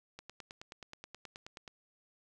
click train, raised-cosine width 0.2 ms, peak -29 dBFS, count 15, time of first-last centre 0.19-1.678 s, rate 9.41 Hz, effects none

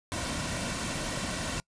pink noise with comb filter, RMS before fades -33 dBFS, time 0.12-1.6 s, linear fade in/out 0 ms, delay 2.4 ms, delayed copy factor -0.5, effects noise-tail reverb RT60 0.1 s tail -26 dB re dry + resampled to 22050 Hz

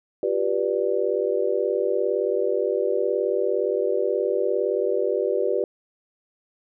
sine chord, G dominant seventh, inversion third, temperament just, 352.8 / 392 / 490 / 588 Hz, F4 / G4 / B4 / D5, +18 / 0 / -14 / +2 cents, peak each -29 / -24 / -25 / -27 dBFS, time 0.23-5.64 s, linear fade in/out 2 ms, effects none

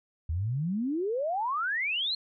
sine exponential sweep, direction up, 75.2 to 4279 Hz, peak -27 dBFS, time 0.29-2.15 s, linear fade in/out 5 ms, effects none

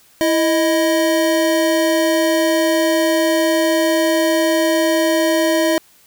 square tone pair together, 329.6 / 625.8 Hz, E4 / D#5, 0 / +10 cents, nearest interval major seventh, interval 1110 cents, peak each -17 / -17 dBFS, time 0.21-5.78 s, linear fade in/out 0 ms, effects white hiss -51 dBFS RMS until 6.06 s

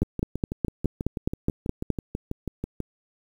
two click trains, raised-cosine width 3 ms, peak -16 / -10 dBFS, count 18 / 10, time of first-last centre 0.03-2.803 / 0.02-1.903 s, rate 6.13 / 4.78 Hz, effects 8-bit

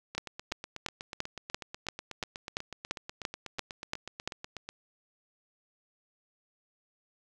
two click trains, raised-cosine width 0.2 ms, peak -14 / -22 dBFS, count 13 / 38, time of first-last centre 0.18-4.276 / 0.15-4.69 s, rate 2.93 / 8.15 Hz, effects none

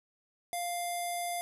square tone with low-pass filter, 698.5 Hz, F5, in tune, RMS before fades -35 dBFS, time 0.53-1.41 s, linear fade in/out 0 ms, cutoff 11000 Hz, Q 6.5, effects none

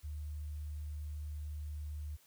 sine tone with sample-and-hold, 75 Hz, D2, 37 cents sharp, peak -39 dBFS, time 0.03-2.17 s, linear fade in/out 20 ms, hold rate 8820 Hz, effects white hiss -66 dBFS RMS until 2.26 s

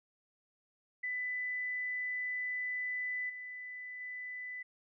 sine tone with level steps, 1996 Hz, B6, 18 cents sharp, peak -34 / -42 / -40 dBFS, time 1.03-4.63 s, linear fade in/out 10 ms, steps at 3.29 / 4 s, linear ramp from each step 10 ms, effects none

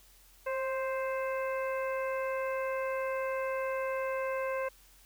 harmonic tone with a mistuned harmonic, 523.3 Hz, C5, in tune, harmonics 1 / 2 / 3 / 4 / 5, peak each -32 / -38 / -42 / -44 / -46 dBFS, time 0.46-4.69 s, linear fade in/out 10 ms, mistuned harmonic 1, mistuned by +26 cents, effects added 44 Hz sine -61 dBFS peak until 5.05 s + white hiss -61 dBFS RMS until 5.05 s

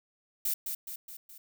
violet noise with echo, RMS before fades -30 dBFS, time 0.45-0.54 s, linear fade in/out 5 ms, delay 210 ms, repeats 4, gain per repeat -5 dB, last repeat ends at 1.38 s, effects none

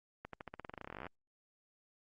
accelerating click train, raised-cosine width 0.5 ms, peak -29 dBFS, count 24, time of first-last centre 0.25-1.067 s, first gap 83 ms, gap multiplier 0.91, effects Opus 48 kbps

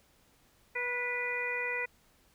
harmonic tone with a mistuned harmonic, 488.1 Hz, B4, 20 cents flat, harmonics 1 / 2 / 3 / 4 / 5, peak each -39 / -42 / -42 / -34 / -37 dBFS, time 0.75-1.86 s, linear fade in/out 10 ms, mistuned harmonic 4, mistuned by +23 cents, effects pink hiss -66 dBFS RMS until 2.34 s

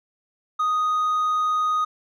sine tone with hard clipping, 1244.5 Hz, D#6, in tune, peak -20 dBFS, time 0.59-1.85 s, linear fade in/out 10 ms, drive 2 dB, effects none

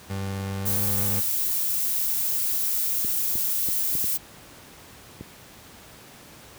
30% pulse tone with pitch glide, 97.7 to 100.8 Hz, G2 to G2, -5 to +49 cents, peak -25 dBFS, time 0.09-1.21 s, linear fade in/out 20 ms, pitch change +54 cents, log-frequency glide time 0.63-0.74 s
violet noise, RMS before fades -25 dBFS, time 0.65-4.18 s, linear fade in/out 20 ms
clicks, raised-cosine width 3 ms, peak -22 dBFS, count 6, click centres 3.048 / 3.355 / 3.687 / 3.952 / 4.042 / 5.21 s
effects pink hiss -47 dBFS RMS until 6.58 s + high-pass 60 Hz 12 dB/octave

